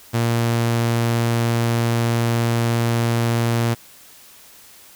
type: tone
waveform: sawtooth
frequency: 116.8 Hz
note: A#2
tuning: 4 cents sharp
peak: -13 dBFS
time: 0.13-3.75 s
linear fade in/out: 20 ms
effects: white hiss -46 dBFS RMS until 4.95 s